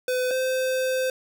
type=tone pair in turn; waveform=square; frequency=505 / 517.1 Hz; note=B4 / C5; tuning=+39 / -20 cents; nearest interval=unison; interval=41 cents; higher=second; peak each=-23 dBFS; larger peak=neither; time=0.08-0.31 / 0.31-1.1 s; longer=second; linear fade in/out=2 ms; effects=none